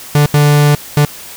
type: tone bursts at uneven times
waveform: 45% pulse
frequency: 146.83 Hz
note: D3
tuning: in tune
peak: -6 dBFS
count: 3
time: 0.15-0.26 / 0.34-0.75 / 0.97-1.05 s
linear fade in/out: 2 ms
effects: white hiss -31 dBFS RMS until 1.36 s